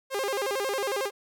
sawtooth tone with vibrato, 463.8 Hz, A#4, 9 cents flat, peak -23 dBFS, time 0.1-1.11 s, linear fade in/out 50 ms, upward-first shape square, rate 11 Hz, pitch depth 240 cents each way, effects none

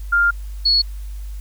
sine tone pair in turn, 1400 / 4372 Hz, F6 / C#8, +4 / -25 cents, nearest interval octave + minor sixth, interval 1971 cents, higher second, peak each -12 dBFS, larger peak neither, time 0.12-0.31 / 0.65-0.82 s, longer first, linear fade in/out 10 ms, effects added 50 Hz sine -27 dBFS peak until 1.4 s + white hiss -50 dBFS RMS until 1.4 s

